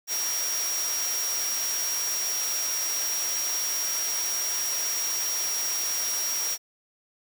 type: tone in noise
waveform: sine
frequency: 5650 Hz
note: F8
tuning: 19 cents sharp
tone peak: -27 dBFS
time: 0.07-6.58 s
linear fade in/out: 50 ms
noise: white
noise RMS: -32 dBFS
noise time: 0.07-6.58 s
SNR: +2 dB
effects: high-pass 400 Hz 12 dB/octave